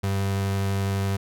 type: tone with vibrato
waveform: 35% pulse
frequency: 98 Hz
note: G2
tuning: in tune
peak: -21 dBFS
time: 0.03-1.17 s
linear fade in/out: 10 ms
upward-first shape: triangle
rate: 12 Hz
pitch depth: 9 cents each way
effects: none